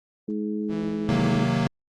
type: harmonic tone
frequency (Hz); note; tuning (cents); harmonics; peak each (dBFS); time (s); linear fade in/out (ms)
105.7; G#2; +31; 2 / 3 / 4; -27 / -31 / -33; 0.28-1.44; 5
type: tone with tremolo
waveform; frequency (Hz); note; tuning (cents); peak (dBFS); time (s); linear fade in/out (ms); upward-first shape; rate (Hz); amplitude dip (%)
sawtooth; 164.81; E3; 0; -29; 0.68-1.39; 50; sine; 2.3; 35
type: chord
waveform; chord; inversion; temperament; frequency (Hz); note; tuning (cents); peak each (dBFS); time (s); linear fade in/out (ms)
square; C half-diminished seventh; none; equal; 130.81 / 155.56 / 185 / 233.1; C3 / Eb3 / Gb3 / Bb3; 0 / 0 / 0 / 0; -27 / -29 / -28 / -26; 1.09-1.67; 0
effects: low-pass 5000 Hz 12 dB/octave + Opus 24 kbps